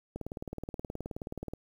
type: click train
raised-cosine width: 2 ms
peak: -24 dBFS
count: 27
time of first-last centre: 0.16-1.536 s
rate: 18.9 Hz
effects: 9-bit